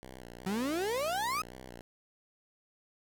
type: tone with vibrato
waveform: 5% pulse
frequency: 61.74 Hz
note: B1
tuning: in tune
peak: -35 dBFS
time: 0.03-1.81 s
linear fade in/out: 0 ms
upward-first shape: square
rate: 2.7 Hz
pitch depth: 70 cents each way
type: exponential sweep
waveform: 35% pulse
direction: up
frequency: 181.5 to 1300 Hz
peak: -29 dBFS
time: 0.46-1.42 s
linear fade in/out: 5 ms
effects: none